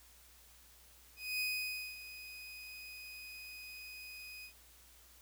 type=tone with ADSR envelope; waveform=30% pulse; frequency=2500 Hz; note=D#7; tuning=8 cents sharp; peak=-31 dBFS; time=1.16-4.53 s; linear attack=240 ms; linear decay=560 ms; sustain=-14 dB; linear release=86 ms; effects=added 60 Hz sine -65 dBFS peak until 5.21 s + white hiss -62 dBFS RMS until 5.21 s